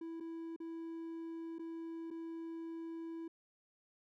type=tone with dropouts; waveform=triangle; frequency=329.6 Hz; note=E4; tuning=in tune; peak=-40 dBFS; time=0.01-3.28 s; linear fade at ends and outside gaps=5 ms; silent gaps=0.201-0.206 / 0.563-0.601 / 1.585-1.593 / 2.105-2.11 s; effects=none